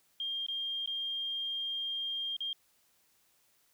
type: tone with dropouts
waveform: sine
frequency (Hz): 3207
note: G7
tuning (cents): +39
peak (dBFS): -33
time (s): 0.2-2.53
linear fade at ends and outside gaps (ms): 2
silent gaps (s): 0.464-0.484 / 0.86-0.874 / 2.366-2.405
effects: white hiss -70 dBFS RMS until 3.73 s